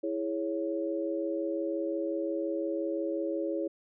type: chord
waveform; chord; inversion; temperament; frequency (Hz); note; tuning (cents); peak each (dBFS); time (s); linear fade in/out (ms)
sine; C# minor; first; equal; 329.6 / 415.3 / 554.4; E4 / G#4 / C#5; 0 / 0 / 0; -32 / -36 / -34; 0.03-3.68; 10
effects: none